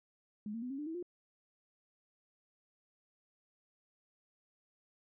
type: tone with pitch steps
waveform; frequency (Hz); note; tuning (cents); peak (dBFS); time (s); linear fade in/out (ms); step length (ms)
sine; 210 / 229 / 249.7 / 272.3 / 297 / 323.9 / 353.2; G#3 / A#3 / B3 / C#4 / D4 / E4 / F4; +19 / -31 / +19 / -31 / +20 / -30 / +20; -38; 0.46-1.027; 2; 81
effects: none